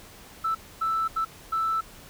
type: tone bursts at uneven times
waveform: sine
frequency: 1320 Hz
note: E6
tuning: 2 cents sharp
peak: -22 dBFS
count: 4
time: 0.44-0.55 / 0.81-1.08 / 1.16-1.25 / 1.52-1.81 s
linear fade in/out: 10 ms
effects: tanh soft clip ceiling -19 dBFS + pink hiss -48 dBFS RMS until 2.09 s